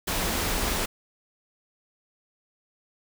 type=band-stop noise; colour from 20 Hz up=pink; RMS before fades=-27 dBFS; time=0.07-0.86 s; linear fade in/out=10 ms; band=110 to 160 Hz; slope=96 dB/octave; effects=none